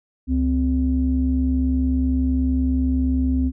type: tone pair together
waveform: sine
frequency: 69.3 / 258.3 Hz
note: C#2 / C4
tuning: 0 / -22 cents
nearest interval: octave + major seventh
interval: 2278 cents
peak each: -19 dBFS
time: 0.27-3.52 s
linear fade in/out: 50 ms
effects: tanh soft clip ceiling -9 dBFS